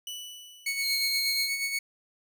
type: tone with exponential decay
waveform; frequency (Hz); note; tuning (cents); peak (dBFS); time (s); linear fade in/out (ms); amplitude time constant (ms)
sawtooth; 2966; F#7; +4; -31; 0.07-1.41; 2; 290
type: tone with tremolo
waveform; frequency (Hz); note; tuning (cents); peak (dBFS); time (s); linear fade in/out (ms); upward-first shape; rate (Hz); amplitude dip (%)
sawtooth; 2217; C#7; 0; -23; 0.66-1.79; 5; sine; 8.4; 50
type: tone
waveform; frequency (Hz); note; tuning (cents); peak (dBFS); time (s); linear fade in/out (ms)
45% pulse; 4186; C8; 0; -27; 0.81-1.5; 50
effects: none